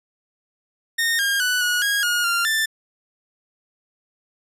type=tone with pitch steps; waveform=sawtooth; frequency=1840 / 1615 / 1487 / 1456 / 1640 / 1435 / 1390 / 1772 Hz; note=A#6 / G#6 / F#6 / F#6 / G#6 / F6 / F6 / A6; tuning=-23 / -49 / +8 / -28 / -22 / +47 / -9 / +12 cents; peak=-15 dBFS; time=0.98-2.66 s; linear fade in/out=10 ms; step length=210 ms; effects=resampled to 32000 Hz